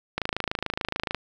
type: click train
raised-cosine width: 0.3 ms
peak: -10 dBFS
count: 27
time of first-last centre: 0.18-1.147 s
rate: 26.9 Hz
effects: 8-bit